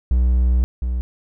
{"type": "tone pair in turn", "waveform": "triangle", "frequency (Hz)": [61.74, 61.51], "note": ["B1", "B1"], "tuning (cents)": [0, -6], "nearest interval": "unison", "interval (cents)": 6, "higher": "first", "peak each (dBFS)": [-11, -17], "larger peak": "first", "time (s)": [[0.11, 0.64], [0.82, 1.01]], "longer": "first", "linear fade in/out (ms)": 0, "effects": []}